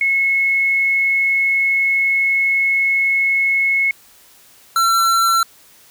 sine / square tone pair in turn, 2184 / 1351.8 Hz, C#7 / E6, -26 / +43 cents, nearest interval minor sixth, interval 831 cents, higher first, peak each -13 dBFS, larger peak neither, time 0.01-3.91 / 4.76-5.43 s, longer first, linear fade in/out 2 ms, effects white hiss -48 dBFS RMS until 5.9 s

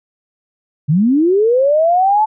sine linear sweep, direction up, 136.1 to 880 Hz, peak -9 dBFS, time 0.88-2.26 s, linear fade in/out 20 ms, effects none

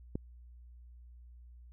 click, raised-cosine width 3 ms, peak -22 dBFS, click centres 0.155 s, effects added 60 Hz sine -51 dBFS peak until 1.72 s

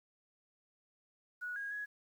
sine tone with pitch steps, 1464 / 1638 / 1674 Hz, F#6 / G#6 / G#6, -19 / -24 / +13 cents, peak -38 dBFS, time 1.41-1.86 s, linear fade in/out 20 ms, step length 150 ms, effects 11-bit

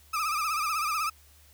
35% pulse tone with vibrato, 1244.5 Hz, D#6, in tune, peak -25 dBFS, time 0.13-1.1 s, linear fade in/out 10 ms, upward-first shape sine, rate 16 Hz, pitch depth 96 cents each way, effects added 73 Hz sine -57 dBFS peak until 1.53 s + white hiss -59 dBFS RMS until 1.53 s

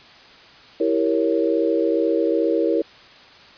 sine chord, E diminished seventh, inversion none, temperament equal, 329.6 / 392 / 466.2 / 554.4 Hz, E4 / G4 / Bb4 / Db5, 0 / 0 / 0 / 0 cents, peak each -21 / -25 / -21 / -24 dBFS, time 0.8-2.82 s, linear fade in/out 5 ms, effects white hiss -46 dBFS RMS until 3.57 s + resampled to 11025 Hz

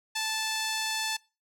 sawtooth tone with band-pass filter, 877 Hz, A5, 6 cents flat, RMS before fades -31 dBFS, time 0.15-1.17 s, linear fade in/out 10 ms, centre 5000 Hz, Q 0.8, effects noise-tail reverb RT60 0.3 s tail -23 dB re dry

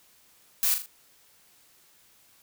blue noise with echo, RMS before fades -24 dBFS, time 0.63-0.74 s, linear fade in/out 0 ms, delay 40 ms, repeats 3, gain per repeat -7 dB, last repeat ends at 0.86 s, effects white hiss -60 dBFS RMS until 2.42 s

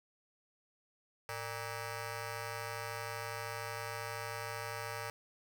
10% pulse ring-modulated tone, 349.2 Hz, F4, in tune, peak -28 dBFS, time 1.29-5.1 s, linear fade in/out 0 ms, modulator 241 Hz, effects none

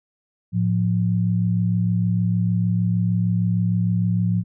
sine tone pair together, 110.26 / 176.8 Hz, A2 / F3, +4 / +22 cents, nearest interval minor sixth, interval 818 cents, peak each -20 dBFS, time 0.52-4.44 s, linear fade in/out 50 ms, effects none

